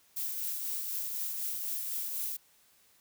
violet noise with tremolo, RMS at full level -34 dBFS, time 0.16-2.37 s, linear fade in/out 10 ms, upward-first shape triangle, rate 4 Hz, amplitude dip 35%, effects white hiss -65 dBFS RMS until 3 s

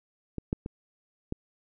clicks, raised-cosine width 3 ms, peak -20 / -14 / -22 / -18 dBFS, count 4, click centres 0.383 / 0.529 / 0.661 / 1.324 s, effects none

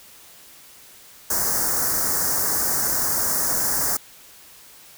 white band-stop noise, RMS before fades -22 dBFS, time 1.3-3.97 s, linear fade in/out 5 ms, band 1800 to 5100 Hz, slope 48 dB/octave, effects white hiss -47 dBFS RMS until 4.97 s

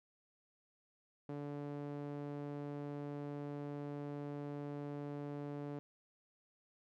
sawtooth tone with band-pass filter, 144.7 Hz, D3, 25 cents flat, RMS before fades -44 dBFS, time 1.29-5.79 s, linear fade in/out 0 ms, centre 370 Hz, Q 0.97, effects none

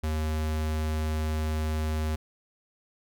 square tone, 77.78 Hz, D#2, in tune, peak -27 dBFS, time 0.03-2.16 s, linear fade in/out 10 ms, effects none

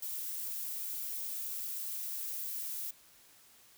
violet noise, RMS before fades -39 dBFS, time 0.02-2.91 s, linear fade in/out 5 ms, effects white hiss -61 dBFS RMS until 3.77 s

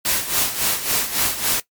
white noise with tremolo, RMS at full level -18 dBFS, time 0.05-1.6 s, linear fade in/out 2 ms, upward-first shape sine, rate 3.6 Hz, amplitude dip 70%, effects noise-tail reverb RT60 0.1 s tail -17 dB re dry + MP3 96 kbps

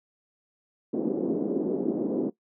pink band-pass noise, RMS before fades -27 dBFS, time 0.93-2.3 s, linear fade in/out 10 ms, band 240 to 410 Hz, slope 24 dB/octave, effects noise-tail reverb RT60 0.1 s tail -17 dB re dry + high-pass 150 Hz 12 dB/octave

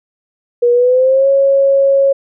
sine tone with pitch glide, 480.9 to 549.2 Hz, B4 to C#5, -46 to -16 cents, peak -7 dBFS, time 0.62-2.13 s, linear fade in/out 10 ms, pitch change +230 cents, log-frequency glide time 0.72-1.28 s, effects none

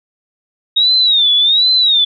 sine tone with vibrato, 3729 Hz, A#7, in tune, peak -8 dBFS, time 0.76-2.05 s, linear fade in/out 10 ms, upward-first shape sine, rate 1.3 Hz, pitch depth 150 cents each way, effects none

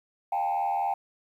sine tone with frequency modulation, 798 Hz, G5, 31 cents sharp, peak -23 dBFS, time 0.32-0.94 s, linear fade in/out 5 ms, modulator 84.2 Hz, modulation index 1, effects tanh soft clip ceiling -22 dBFS + 10-bit

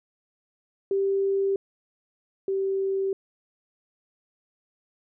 sine tone pair in turn, 392 / 387.7 Hz, G4 / G4, 0 / -19 cents, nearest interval unison, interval 19 cents, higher first, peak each -21 / -23 dBFS, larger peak first, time 0.91-1.56 / 2.48-3.13 s, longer neither, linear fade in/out 2 ms, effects none

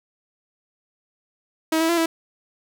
sawtooth tone with pitch steps, 319.7 / 325.8 / 340.3 / 327.7 Hz, D#4 / E4 / F4 / E4, +47 / -20 / -45 / -10 cents, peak -14 dBFS, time 1.72-2.06 s, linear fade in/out 5 ms, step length 85 ms, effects none

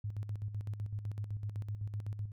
sine tone with tremolo, 103.83 Hz, G#2, in tune, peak -34 dBFS, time 0.04-2.32 s, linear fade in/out 5 ms, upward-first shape square, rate 7.9 Hz, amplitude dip 60%, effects none

